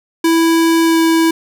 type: tone with pitch glide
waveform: square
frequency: 329.6 to 327.3 Hz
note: E4 to E4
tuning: 0 to -12 cents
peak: -10 dBFS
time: 0.24-1.31 s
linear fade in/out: 5 ms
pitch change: -12 cents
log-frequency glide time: 0.84-0.99 s
effects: none